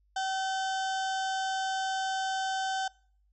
harmonic tone with a mistuned harmonic, 765 Hz, G5, 42 cents flat, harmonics 1 / 2 / 4 / 5 / 6 / 7 / 8 / 9 / 10, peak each -30 / -36 / -42 / -44 / -46 / -47 / -48 / -49 / -50 dBFS, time 0.16-2.88 s, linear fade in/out 5 ms, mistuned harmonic 5, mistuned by -120 cents, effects noise-tail reverb RT60 0.5 s tail -24 dB re dry + added 50 Hz sine -65 dBFS peak until 3.32 s

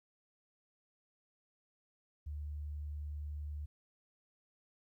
sine tone, 74.1 Hz, D2, 16 cents sharp, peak -39 dBFS, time 2.26-3.66 s, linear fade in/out 10 ms, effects 13-bit

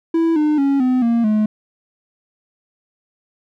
triangle tone with pitch steps, 329.6 / 302.2 / 277.2 / 254.2 / 233.1 / 213.7 Hz, E4 / D4 / C#4 / C4 / A#3 / G#3, 0 / +50 / 0 / -50 / 0 / +50 cents, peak -11 dBFS, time 0.14-1.46 s, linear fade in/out 5 ms, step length 220 ms, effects none

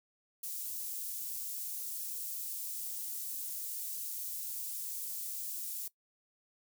white high-pass noise, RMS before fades -40 dBFS, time 0.43-5.88 s, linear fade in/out 5 ms, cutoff 8200 Hz, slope 12 dB/octave, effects noise-tail reverb RT60 0.1 s tail -19 dB re dry

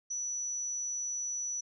sine tone, 5920 Hz, F#8, in tune, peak -33 dBFS, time 0.1-1.61 s, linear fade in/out 10 ms, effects none

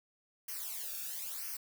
blue noise with flanger, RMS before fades -41 dBFS, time 0.48-1.57 s, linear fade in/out 5 ms, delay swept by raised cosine 0.26 to 1 ms, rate 1 Hz, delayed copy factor -0.9, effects none

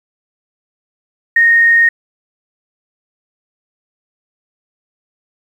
sine tone with frequency modulation, 1854 Hz, A#6, 10 cents flat, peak -6 dBFS, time 1.36-1.89 s, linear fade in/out 5 ms, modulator 34.7 Hz, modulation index 0.28, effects 7-bit

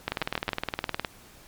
two click trains, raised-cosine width 0.3 ms, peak -11 / -10 dBFS, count 19 / 4, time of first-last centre 0.12-1.048 / 0.08-0.49 s, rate 19.4 / 7.31 Hz, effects pink hiss -52 dBFS RMS until 1.47 s + MP3 96 kbps

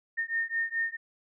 sine beating tone pair, 1826 / 1830.7 Hz, A#6 / A#6, -36 / -32 cents, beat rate 4.7 Hz, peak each -31 dBFS, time 0.17-0.97 s, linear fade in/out 20 ms, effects none

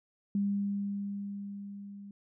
sine tone with level ramp, 200.8 Hz, G3, 42 cents sharp, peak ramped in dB -26 to -44 dBFS, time 0.35-2.11 s, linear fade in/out 2 ms, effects none

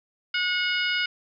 harmonic tone with a mistuned harmonic, 727 Hz, F#5, 31 cents flat, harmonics 2 / 3 / 4 / 5 / 6 / 7, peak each -27 / -28 / -28 / -37 / -41 / -34 dBFS, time 0.34-1.06 s, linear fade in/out 5 ms, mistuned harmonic 7, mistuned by -38 cents, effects none

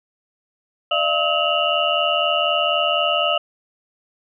sine tone cluster, 598 / 682 / 1278 / 2786 / 2937 Hz, D5 / F5 / D#6 / F7 / F#7, +31 / -41 / +46 / -5 / -13 cents, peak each -23 dBFS, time 0.91-3.38 s, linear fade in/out 5 ms, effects none

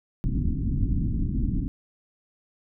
pink low-pass noise, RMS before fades -25 dBFS, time 0.24-1.68 s, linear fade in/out 0 ms, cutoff 290 Hz, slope 48 dB/octave, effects none

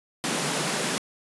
pink high-pass noise, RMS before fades -27 dBFS, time 0.24-0.98 s, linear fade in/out 0 ms, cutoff 140 Hz, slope 96 dB/octave, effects resampled to 24000 Hz

